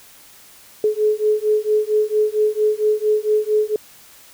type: beating tone pair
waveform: sine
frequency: 424.2 / 428.6 Hz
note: G#4 / A4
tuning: +37 / -45 cents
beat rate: 4.4 Hz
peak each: -18 / -18 dBFS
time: 0.84-3.76 s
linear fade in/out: 2 ms
effects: white hiss -46 dBFS RMS until 4.33 s